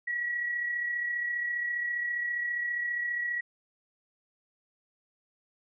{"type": "tone with amplitude modulation", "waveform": "sine", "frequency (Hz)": 1924, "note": "B6", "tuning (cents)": -46, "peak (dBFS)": -27, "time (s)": [0.07, 3.41], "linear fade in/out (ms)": 10, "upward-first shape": "sine", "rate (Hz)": 34.9, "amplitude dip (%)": 40, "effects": []}